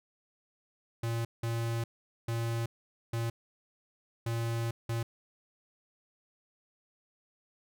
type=tone bursts at uneven times; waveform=square; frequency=115.7 Hz; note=A#2; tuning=13 cents flat; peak=-31 dBFS; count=6; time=1.03-1.25 / 1.43-1.84 / 2.28-2.66 / 3.13-3.3 / 4.26-4.71 / 4.89-5.03 s; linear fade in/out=5 ms; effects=none